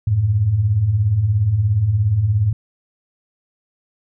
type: beating tone pair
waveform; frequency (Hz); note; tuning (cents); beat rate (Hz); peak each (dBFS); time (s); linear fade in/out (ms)
sine; 89.6 / 106.6; F2 / G#2; +45 / +46; 17; -22 / -14; 0.07-2.53; 5
effects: none